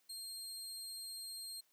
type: tone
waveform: 25% pulse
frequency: 4205 Hz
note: C8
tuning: 8 cents sharp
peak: -40 dBFS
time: 0.09-1.61 s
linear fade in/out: 10 ms
effects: white hiss -75 dBFS RMS until 1.72 s + high-pass 200 Hz 12 dB/octave